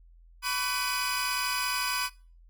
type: tone cluster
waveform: sawtooth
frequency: 994 / 1135 / 1508 / 2492 / 4933 Hz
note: B5 / C#6 / F#6 / D#7 / D#8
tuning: +11 / +41 / +32 / +2 / -16 cents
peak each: -31 dBFS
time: 0.42-2.1 s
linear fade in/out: 50 ms
effects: noise-tail reverb RT60 0.4 s tail -23 dB re dry + added 42 Hz sine -52 dBFS peak until 2.49 s